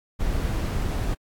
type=noise; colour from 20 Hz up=brown; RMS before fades=-25 dBFS; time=0.19-1.15 s; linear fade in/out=20 ms; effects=AAC 64 kbps